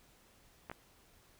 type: clicks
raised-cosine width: 0.5 ms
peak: -28 dBFS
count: 2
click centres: 0.698 / 0.715 s
effects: pink hiss -65 dBFS RMS until 1.39 s